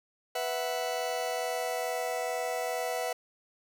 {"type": "chord", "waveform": "40% pulse", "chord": "B suspended fourth", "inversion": "none", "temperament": "just", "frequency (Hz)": [493.9, 658.5, 740.8], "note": ["B4", "E5", "F#5"], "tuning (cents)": [0, -2, 2], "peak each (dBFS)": -34, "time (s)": [0.35, 3.13], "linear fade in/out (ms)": 5, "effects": []}